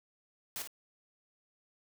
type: noise with echo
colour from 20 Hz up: white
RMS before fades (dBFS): -39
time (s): 0.56-0.62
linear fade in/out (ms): 0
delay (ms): 54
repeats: 1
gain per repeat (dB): -7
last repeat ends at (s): 0.674
effects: none